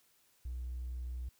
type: tone with hard clipping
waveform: sine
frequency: 61.74 Hz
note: B1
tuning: in tune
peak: -38 dBFS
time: 0.45-1.29 s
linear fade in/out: 5 ms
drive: 1 dB
effects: white hiss -70 dBFS RMS until 1.39 s